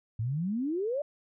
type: exponential sweep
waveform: sine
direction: up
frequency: 105 to 606 Hz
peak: -28 dBFS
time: 0.19-1.02 s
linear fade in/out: 5 ms
effects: none